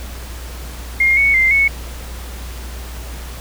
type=tone with pitch steps; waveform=sine; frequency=2127 / 2219 / 2089 / 2208 Hz; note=C7 / C#7 / C7 / C#7; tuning=+28 / +1 / -3 / -7 cents; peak=-10 dBFS; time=1-1.68 s; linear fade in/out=5 ms; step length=170 ms; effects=added 60 Hz sine -28 dBFS peak until 3.4 s + pink hiss -35 dBFS RMS until 3.4 s